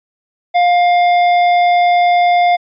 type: tone with hard clipping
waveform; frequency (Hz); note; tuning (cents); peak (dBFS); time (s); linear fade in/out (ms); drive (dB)
triangle; 705; F5; +16; -10; 0.54-2.57; 20; 13
effects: resampled to 16000 Hz